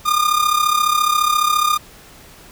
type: tone with amplitude modulation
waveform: 45% pulse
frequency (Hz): 1214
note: D#6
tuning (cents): -43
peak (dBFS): -11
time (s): 0.05-1.78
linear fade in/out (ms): 20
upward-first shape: sine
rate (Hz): 34.5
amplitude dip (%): 70
effects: pink hiss -43 dBFS RMS until 2.51 s